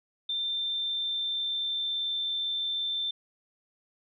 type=tone with pitch glide; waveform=sine; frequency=3578 to 3557 Hz; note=A7 to A7; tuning=+28 to +18 cents; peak=-28 dBFS; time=0.29-3.11 s; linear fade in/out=5 ms; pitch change=-10 cents; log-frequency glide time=0.51-2.26 s; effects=none